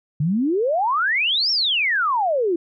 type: exponential two-way sweep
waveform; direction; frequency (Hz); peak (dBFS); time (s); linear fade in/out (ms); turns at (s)
sine; up then down; 139.7 to 5588 to 325.1; -17; 0.2-2.56; 5; 1.51
effects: none